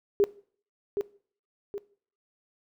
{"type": "tone with echo", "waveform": "sine", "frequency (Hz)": 404.8, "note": "G#4", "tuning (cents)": -44, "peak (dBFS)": -18, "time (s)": [0.2, 0.24], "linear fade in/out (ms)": 0, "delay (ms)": 770, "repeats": 2, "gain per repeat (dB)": -7, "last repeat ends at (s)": 1.78, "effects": ["noise-tail reverb RT60 0.5 s tail -20 dB re dry"]}